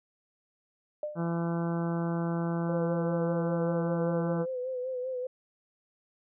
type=tone with exponential decay; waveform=sine; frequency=600 Hz; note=D5; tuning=37 cents sharp; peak=-28 dBFS; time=1.03-1.36 s; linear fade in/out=2 ms; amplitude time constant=71 ms
type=harmonic tone; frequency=168.8 Hz; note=E3; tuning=41 cents sharp; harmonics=1 / 2 / 3 / 4 / 5 / 6 / 7 / 8 / 9; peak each=-29 / -35 / -39 / -41 / -43 / -45 / -46 / -47 / -48 dBFS; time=1.15-4.46 s; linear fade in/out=50 ms
type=tone with vibrato; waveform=sine; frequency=509 Hz; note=C5; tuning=48 cents flat; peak=-31 dBFS; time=2.69-5.27 s; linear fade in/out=5 ms; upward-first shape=sine; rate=5.1 Hz; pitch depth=46 cents each way
effects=none